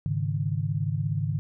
sine chord, Ab suspended fourth, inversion none, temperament equal, 103.83 / 138.59 / 155.56 Hz, Ab2 / Db3 / Eb3, 0 / 0 / 0 cents, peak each -29 dBFS, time 0.06-1.39 s, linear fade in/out 0 ms, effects none

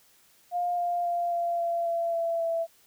sine tone with pitch steps, 706 / 699.9 / 693.9 / 687.9 / 682 / 676.1 / 670.2 / 664.5 Hz, F5 / F5 / F5 / F5 / F5 / E5 / E5 / E5, +19 / +4 / -11 / -26 / -41 / +44 / +29 / +14 cents, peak -25 dBFS, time 0.51-2.67 s, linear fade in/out 50 ms, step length 270 ms, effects white hiss -61 dBFS RMS until 2.86 s

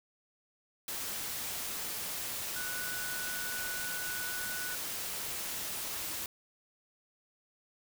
sine tone in noise, 1480 Hz, F#6, in tune, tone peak -39 dBFS, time 2.56-4.75 s, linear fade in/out 2 ms, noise white, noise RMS -38 dBFS, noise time 0.88-6.26 s, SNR -4 dB, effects none

